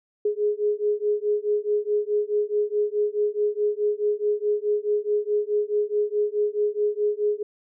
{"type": "beating tone pair", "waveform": "sine", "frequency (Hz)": [415.3, 420], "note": ["G#4", "G#4"], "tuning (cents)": [0, 19], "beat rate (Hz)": 4.7, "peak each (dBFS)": -24, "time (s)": [0.25, 7.43], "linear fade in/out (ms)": 5, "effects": []}